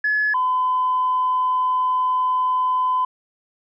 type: tone pair in turn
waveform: sine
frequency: 1705 / 1013.8 Hz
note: G#6 / B5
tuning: +45 / +45 cents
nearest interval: major sixth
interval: 900 cents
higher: first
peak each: -16 dBFS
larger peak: neither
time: 0.04-0.34 / 0.34-3.05 s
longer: second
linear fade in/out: 5 ms
effects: tanh soft clip ceiling -12 dBFS